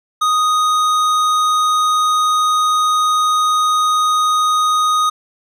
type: tone with tanh clipping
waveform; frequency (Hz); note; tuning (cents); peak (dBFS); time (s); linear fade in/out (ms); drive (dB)
sine; 1244.5; D#6; 0; -14; 0.21-5.1; 10; 15
effects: none